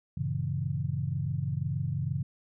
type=chord; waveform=sine; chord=G diminished seventh; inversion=none; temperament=equal with one note detuned; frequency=95.93 / 116.54 / 138.59 / 164.81 Hz; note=G2 / Bb2 / Db3 / Fb3; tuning=-37 / 0 / 0 / 0 cents; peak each=-35 / -36 / -31 / -36 dBFS; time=0.17-2.23 s; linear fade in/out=5 ms; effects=none